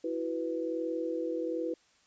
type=chord; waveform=sine; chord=E suspended second; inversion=none; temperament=just; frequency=329.6 / 370.8 / 494.4 Hz; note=E4 / F#4 / B4; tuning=0 / +4 / +2 cents; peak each=-34 / -39 / -34 dBFS; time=0.04-1.74 s; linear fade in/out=5 ms; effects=white hiss -66 dBFS RMS until 2.06 s + resampled to 16000 Hz